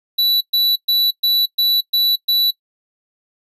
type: tone bursts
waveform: square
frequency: 3951 Hz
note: B7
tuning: in tune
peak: -13 dBFS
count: 7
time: 0.18-2.51 s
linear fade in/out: 10 ms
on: 230 ms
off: 120 ms
effects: noise-tail reverb RT60 0.1 s tail -21 dB re dry + resampled to 32000 Hz